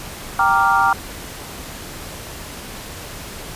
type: chord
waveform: sine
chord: G minor seventh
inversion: none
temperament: equal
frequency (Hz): 784 / 932.3 / 1174.7 / 1396.9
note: G5 / Bb5 / D6 / F6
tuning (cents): 0 / 0 / 0 / 0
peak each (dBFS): -18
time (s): 0.39-0.93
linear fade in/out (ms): 2
effects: pink hiss -33 dBFS RMS until 3.55 s + resampled to 32000 Hz